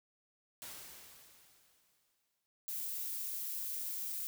white noise with exponential decay, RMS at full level -46 dBFS, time 0.62-2.46 s, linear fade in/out 0 ms, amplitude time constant 400 ms
violet noise, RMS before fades -40 dBFS, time 2.68-4.27 s, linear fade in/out 0 ms
effects none

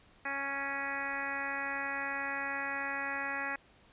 harmonic tone, 277.2 Hz, C#4, in tune, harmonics 1 / 2 / 3 / 4 / 5 / 6 / 7 / 8 / 9, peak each -47 / -46 / -42 / -44 / -43 / -39 / -39 / -46 / -44 dBFS, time 0.25-3.56 s, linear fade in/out 5 ms, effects pink hiss -62 dBFS RMS until 3.92 s + resampled to 8000 Hz

